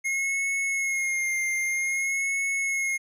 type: tone with vibrato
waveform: square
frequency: 2151 Hz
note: C7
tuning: 47 cents sharp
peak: -25 dBFS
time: 0.04-2.98 s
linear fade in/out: 20 ms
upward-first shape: sine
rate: 0.52 Hz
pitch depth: 36 cents each way
effects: low-pass 12000 Hz 12 dB/octave